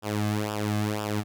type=tone with flanger; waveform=sawtooth; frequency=105.3 Hz; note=G#2; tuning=24 cents sharp; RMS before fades=-28 dBFS; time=0.02-1.24 s; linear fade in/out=50 ms; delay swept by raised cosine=0.47 to 2.17 ms; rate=2 Hz; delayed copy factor=-0.75; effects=none